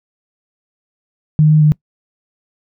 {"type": "tone with pitch steps", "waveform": "sine", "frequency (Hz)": [153.2, 154, 151.4], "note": ["D#3", "D#3", "D#3"], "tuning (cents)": [-27, -17, -47], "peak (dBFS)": -6, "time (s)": [1.39, 1.72], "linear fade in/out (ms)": 0, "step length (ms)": 110, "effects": ["noise-tail reverb RT60 0.1 s tail -24 dB re dry"]}